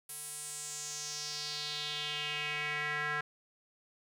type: tone with band-pass filter sweep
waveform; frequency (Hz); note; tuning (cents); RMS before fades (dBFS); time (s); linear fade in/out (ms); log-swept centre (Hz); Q
square; 149.2; D3; +28; -38; 0.09-3.21; 5; 11000 to 1600; 3.4
effects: none